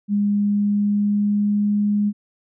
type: tone with pitch glide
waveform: sine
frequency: 204.4 to 206.5 Hz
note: G#3 to G#3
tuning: -27 to -10 cents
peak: -16 dBFS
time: 0.08-2.13 s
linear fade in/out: 50 ms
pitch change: +17 cents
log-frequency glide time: 0.29-1.75 s
effects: none

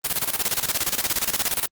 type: noise with tremolo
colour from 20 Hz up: white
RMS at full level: -22 dBFS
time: 0.04-1.67 s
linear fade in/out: 10 ms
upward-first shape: square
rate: 17 Hz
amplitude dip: 75%
effects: Opus 32 kbps

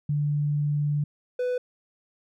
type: tone pair in turn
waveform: sine / triangle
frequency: 146.83 / 497.7 Hz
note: D3 / B4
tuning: 0 / +13 cents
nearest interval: octave + major sixth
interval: 2113 cents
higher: second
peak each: -22 dBFS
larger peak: neither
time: 0.09-1.04 / 1.39-1.58 s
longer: first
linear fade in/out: 5 ms
effects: none

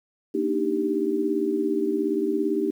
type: chord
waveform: sine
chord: Eb major seventh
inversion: second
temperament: equal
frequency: 233.1 / 293.7 / 311.1 / 392 Hz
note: Bb3 / D4 / Eb4 / G4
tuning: 0 / 0 / 0 / 0 cents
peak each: -31 / -29 / -26 / -25 dBFS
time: 0.34-2.71 s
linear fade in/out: 10 ms
effects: 9-bit

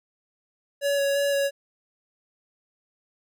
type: tone with vibrato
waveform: square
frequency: 562 Hz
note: C#5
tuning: 24 cents sharp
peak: -22 dBFS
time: 0.81-1.51 s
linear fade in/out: 50 ms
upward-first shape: square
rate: 2.9 Hz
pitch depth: 11 cents each way
effects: none

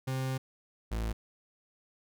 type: tone pair in turn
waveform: 40% pulse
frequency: 131.4 / 55.47 Hz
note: C3 / A1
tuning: +8 / +15 cents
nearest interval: octave + minor third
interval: 1493 cents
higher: first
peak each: -30 / -30 dBFS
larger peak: neither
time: 0.07-0.38 / 0.91-1.13 s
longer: first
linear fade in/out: 10 ms
effects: none

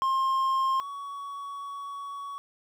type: tone pair in turn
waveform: triangle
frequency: 1063 / 1123 Hz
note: C6 / C#6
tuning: +27 / +22 cents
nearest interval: minor second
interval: 95 cents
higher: second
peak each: -21 / -33 dBFS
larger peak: first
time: 0.02-0.8 / 0.8-2.38 s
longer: second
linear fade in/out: 0 ms
effects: 10-bit

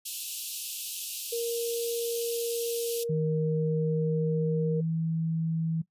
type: high-pass noise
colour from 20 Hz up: white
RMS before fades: -35 dBFS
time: 0.05-3.04 s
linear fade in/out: 10 ms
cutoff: 2600 Hz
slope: 96 dB/octave
type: tone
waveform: sine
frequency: 468 Hz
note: A#4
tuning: 7 cents sharp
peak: -28 dBFS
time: 1.32-4.81 s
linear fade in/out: 10 ms
type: tone with pitch glide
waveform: sine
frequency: 158.1 to 162.64 Hz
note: D#3 to E3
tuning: +28 to -23 cents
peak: -26 dBFS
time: 3.09-5.82 s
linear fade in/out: 10 ms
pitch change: +49 cents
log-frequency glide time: 3.35-4.9 s
effects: noise-tail reverb RT60 0.1 s tail -18 dB re dry + resampled to 32000 Hz

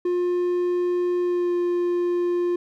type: tone with pitch glide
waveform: triangle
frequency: 355 to 351.3 Hz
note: F4 to F4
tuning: +28 to +10 cents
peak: -18 dBFS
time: 0.05-2.56 s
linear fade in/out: 5 ms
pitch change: -18 cents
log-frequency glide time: 1.21-1.54 s
effects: none

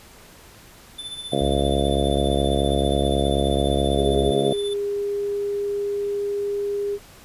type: tone with tremolo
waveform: square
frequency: 3520 Hz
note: A7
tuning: in tune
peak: -30 dBFS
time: 0.98-4.74 s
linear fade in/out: 10 ms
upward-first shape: sine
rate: 15 Hz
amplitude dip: 60%
type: harmonic tone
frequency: 69.3 Hz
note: C#2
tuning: in tune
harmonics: 2 / 3 / 4 / 5 / 6 / 7 / 8 / 9 / 10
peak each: -28 / -28 / -28 / -28 / -28 / -28 / -28 / -28 / -28 dBFS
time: 1.32-4.53 s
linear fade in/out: 5 ms
type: tone with pitch glide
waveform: sine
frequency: 65.41 to 66.55 Hz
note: C2 to C2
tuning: 0 to +30 cents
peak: -24 dBFS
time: 1.41-4.31 s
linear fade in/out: 5 ms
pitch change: +30 cents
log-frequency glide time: 2.36-3.25 s
type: tone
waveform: sine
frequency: 405.6 Hz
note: G#4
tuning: 41 cents flat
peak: -22 dBFS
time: 3.96-6.99 s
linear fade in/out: 50 ms
effects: pink hiss -47 dBFS RMS until 7.24 s + resampled to 32000 Hz

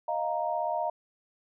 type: chord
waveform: sine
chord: Eb suspended second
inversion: none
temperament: equal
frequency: 622.3 / 698.5 / 932.3 Hz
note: Eb5 / F5 / Bb5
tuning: 0 / 0 / 0 cents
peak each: -32 / -31 / -32 dBFS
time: 0.08-0.9 s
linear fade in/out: 5 ms
effects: none

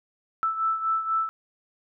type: beating tone pair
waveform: sine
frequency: 1318.5 / 1322.6 Hz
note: E6 / E6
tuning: 0 / +5 cents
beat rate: 4.1 Hz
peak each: -24 / -30 dBFS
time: 0.43-1.29 s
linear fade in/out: 0 ms
effects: none

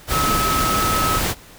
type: tone in noise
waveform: sine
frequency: 1290 Hz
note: E6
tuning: 38 cents flat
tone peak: -19 dBFS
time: 0.1-1.21 s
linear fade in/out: 50 ms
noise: pink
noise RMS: -21 dBFS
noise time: 0.07-1.35 s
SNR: -1 dB
effects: pink hiss -44 dBFS RMS until 1.58 s

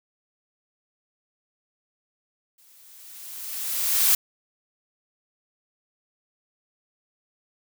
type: noise with exponential growth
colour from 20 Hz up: blue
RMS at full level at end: -17 dBFS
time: 2.58-4.15 s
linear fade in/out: 5 ms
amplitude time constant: 340 ms
effects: none

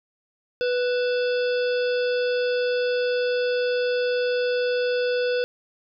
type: harmonic tone with a mistuned harmonic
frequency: 493.9 Hz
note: B4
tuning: in tune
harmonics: 1 / 3 / 5 / 7 / 9 / 10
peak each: -21 / -31 / -35 / -38 / -40 / -41 dBFS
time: 0.61-5.44 s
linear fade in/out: 0 ms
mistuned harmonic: 5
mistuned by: +120 cents
effects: none

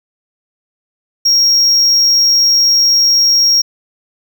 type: tone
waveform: triangle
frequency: 5588 Hz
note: F8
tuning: in tune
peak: -6 dBFS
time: 1.25-3.62 s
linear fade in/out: 10 ms
effects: none

